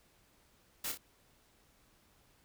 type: noise with echo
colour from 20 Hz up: white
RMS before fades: -38 dBFS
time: 0.84-0.92 s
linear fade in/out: 5 ms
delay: 28 ms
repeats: 2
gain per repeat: -6 dB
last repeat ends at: 0.976 s
effects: pink hiss -68 dBFS RMS until 2.44 s